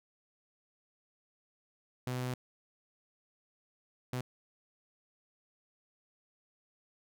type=tone bursts at uneven times; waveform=sawtooth; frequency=126.1 Hz; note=B2; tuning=36 cents sharp; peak=-30 dBFS; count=2; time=2.07-2.34 / 4.13-4.21 s; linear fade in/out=2 ms; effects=none